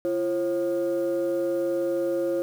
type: tone pair together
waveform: sine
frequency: 341.8 / 539 Hz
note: F4 / C#5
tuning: -37 / -49 cents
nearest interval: minor sixth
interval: 788 cents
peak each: -24 / -24 dBFS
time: 0.05-2.42 s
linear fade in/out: 0 ms
effects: tanh soft clip ceiling -19 dBFS + 8-bit